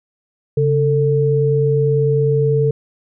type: tone pair together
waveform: sine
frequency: 139 / 445.4 Hz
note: C#3 / A4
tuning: +5 / +21 cents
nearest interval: octave + minor sixth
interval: 2016 cents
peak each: -15 dBFS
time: 0.57-2.71 s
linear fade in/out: 5 ms
effects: none